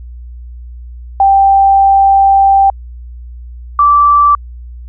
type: tone pair in turn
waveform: sine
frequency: 785 / 1164 Hz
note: G5 / D6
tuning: +2 / -16 cents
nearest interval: perfect fifth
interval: 682 cents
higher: second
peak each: -4 dBFS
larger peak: neither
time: 1.2-2.7 / 3.79-4.35 s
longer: first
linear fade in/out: 2 ms
effects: added 60 Hz sine -26 dBFS peak until 4.88 s